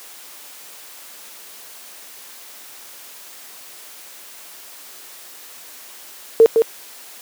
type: tone with echo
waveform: sine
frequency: 452.3 Hz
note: A4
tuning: 48 cents sharp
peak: -4 dBFS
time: 6.4-6.46 s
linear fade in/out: 0 ms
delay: 160 ms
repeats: 1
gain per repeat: -5 dB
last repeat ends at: 6.62 s
effects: white hiss -40 dBFS RMS until 7.21 s + high-pass 300 Hz 12 dB/octave